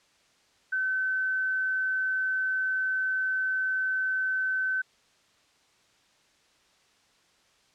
sine tone, 1527 Hz, G6, 46 cents flat, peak -25 dBFS, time 0.72-4.82 s, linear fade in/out 10 ms, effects white hiss -64 dBFS RMS until 7.74 s + low-pass 6000 Hz 12 dB/octave

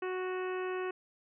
harmonic tone, 369.5 Hz, F#4, 2 cents flat, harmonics 1 / 2 / 3 / 4 / 5 / 6 / 7 / 8, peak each -34 / -45 / -43 / -46 / -47 / -56 / -48 / -58 dBFS, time 0.02-0.91 s, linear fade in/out 5 ms, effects none

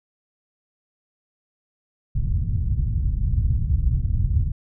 white low-pass noise, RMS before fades -21 dBFS, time 2.15-4.52 s, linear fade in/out 10 ms, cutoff 110 Hz, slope 24 dB/octave, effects none

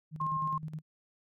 sine tone with tremolo, 155.56 Hz, D#3, in tune, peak -35 dBFS, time 0.11-0.82 s, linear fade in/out 50 ms, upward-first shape square, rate 9.6 Hz, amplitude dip 65%
sine tone, 1066 Hz, C6, 32 cents sharp, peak -30 dBFS, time 0.2-0.58 s, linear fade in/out 5 ms
effects none

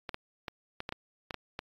clicks, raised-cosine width 0.3 ms, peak -20 dBFS, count 9, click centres 0.092 / 0.144 / 0.482 / 0.804 / 0.891 / 0.924 / 1.308 / 1.343 / 1.591 s, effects AAC 32 kbps

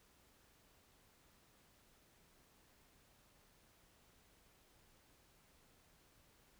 silence, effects pink hiss -70 dBFS RMS until 6.59 s

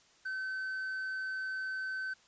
triangle tone, 1531 Hz, G6, 41 cents flat, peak -33 dBFS, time 0.25-2.14 s, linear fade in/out 10 ms, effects white hiss -64 dBFS RMS until 2.27 s + resampled to 16000 Hz

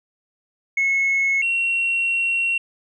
sine tone pair in turn, 2185 / 2734 Hz, C#7 / F7, -26 / -37 cents, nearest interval major third, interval 389 cents, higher second, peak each -15 / -17 dBFS, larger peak first, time 0.77-1.42 / 1.42-2.58 s, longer second, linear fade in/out 5 ms, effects tanh soft clip ceiling -14 dBFS

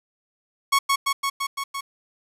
sawtooth tone with echo, 1105 Hz, C#6, 6 cents flat, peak -12 dBFS, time 0.72-0.79 s, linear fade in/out 10 ms, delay 170 ms, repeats 6, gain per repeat -2 dB, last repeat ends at 1.81 s, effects resampled to 32000 Hz + 8-bit

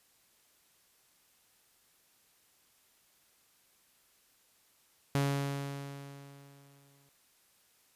sawtooth tone with exponential decay, 140 Hz, C#3, 18 cents sharp, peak -23 dBFS, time 5.15-7.09 s, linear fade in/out 0 ms, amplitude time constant 420 ms, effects white hiss -68 dBFS RMS until 7.95 s + resampled to 32000 Hz

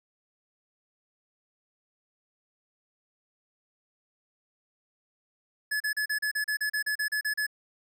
square tone bursts, 1711 Hz, A6, 49 cents flat, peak -27 dBFS, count 14, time 5.71-7.467 s, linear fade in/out 10 ms, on 93 ms, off 35 ms, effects none

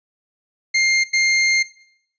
sawtooth tone bursts at uneven times, 2114 Hz, C7, 17 cents sharp, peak -11 dBFS, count 2, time 0.74-1.04 / 1.13-1.63 s, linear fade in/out 10 ms, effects noise-tail reverb RT60 0.7 s tail -17 dB re dry + resampled to 16000 Hz

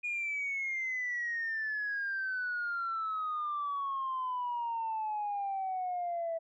sine exponential sweep, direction down, 2452 to 654 Hz, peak -31 dBFS, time 0.03-6.39 s, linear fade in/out 20 ms, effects tanh soft clip ceiling -28 dBFS

